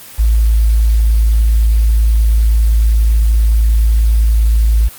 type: tone with quantisation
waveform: sine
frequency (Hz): 55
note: A1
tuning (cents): 0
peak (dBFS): -7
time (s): 0.18-4.89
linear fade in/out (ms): 20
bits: 6
effects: white hiss -34 dBFS RMS until 4.98 s + Opus 24 kbps